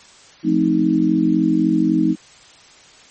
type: chord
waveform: sine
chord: F dominant seventh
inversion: none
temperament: just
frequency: 174.61 / 218.3 / 261.9 / 314.3 Hz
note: F3 / A3 / C4 / Eb4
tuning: 0 / -13 / +2 / +18 cents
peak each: -21 / -20 / -20 / -16 dBFS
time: 0.43-2.16 s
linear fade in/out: 50 ms
effects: white hiss -46 dBFS RMS until 3.1 s + MP3 32 kbps